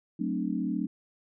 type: chord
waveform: sine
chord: D dominant seventh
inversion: first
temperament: equal with one note detuned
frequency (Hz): 185 / 220 / 261.6 / 299.7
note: F#3 / A3 / C4 / D4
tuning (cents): 0 / 0 / 0 / +35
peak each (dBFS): -33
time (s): 0.19-0.87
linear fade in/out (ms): 10
effects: none